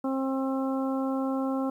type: harmonic tone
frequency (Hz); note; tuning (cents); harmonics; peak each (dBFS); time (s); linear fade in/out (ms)
266.5; C4; +32; 1 / 2 / 3 / 4 / 5; -27 / -33 / -37 / -39 / -41; 0.04-1.7; 5
effects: 10-bit